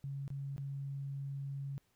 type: tone with dropouts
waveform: sine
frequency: 138.59 Hz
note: C#3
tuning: in tune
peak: -38 dBFS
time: 0.04-1.78 s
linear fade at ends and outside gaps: 0 ms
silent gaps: 0.279-0.303 / 0.563-0.58 s
effects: pink hiss -75 dBFS RMS until 1.95 s